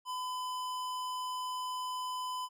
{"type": "tone with hard clipping", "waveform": "sine", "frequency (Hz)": 1008, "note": "B5", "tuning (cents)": 35, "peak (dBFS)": -37, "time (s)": [0.05, 2.49], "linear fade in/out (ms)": 50, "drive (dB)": 18, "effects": []}